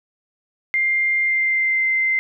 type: tone with pitch glide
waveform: sine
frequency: 2100 to 2078 Hz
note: C7 to C7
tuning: +6 to -12 cents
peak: -16 dBFS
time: 0.74-2.19 s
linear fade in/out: 0 ms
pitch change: -18 cents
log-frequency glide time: 1.24-1.86 s
effects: none